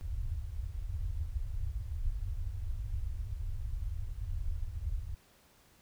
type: low-pass noise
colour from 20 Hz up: pink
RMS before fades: -36 dBFS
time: 0.01-5.15 s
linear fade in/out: 0 ms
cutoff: 100 Hz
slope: 48 dB/octave
effects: pink hiss -64 dBFS RMS until 5.81 s